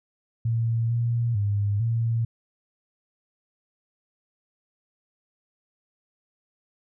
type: tone with pitch steps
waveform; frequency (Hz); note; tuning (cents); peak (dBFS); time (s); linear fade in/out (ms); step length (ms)
sine; 115 / 117.8 / 102 / 115.1; A#2 / A#2 / G#2 / A#2; -23 / +19 / -31 / -22; -21; 0.45-2.25; 5; 450
effects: none